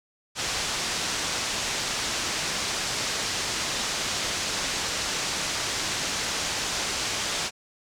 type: low-pass noise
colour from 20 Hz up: white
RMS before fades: -29 dBFS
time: 0.35-7.51 s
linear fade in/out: 50 ms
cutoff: 7000 Hz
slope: 24 dB/octave
effects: none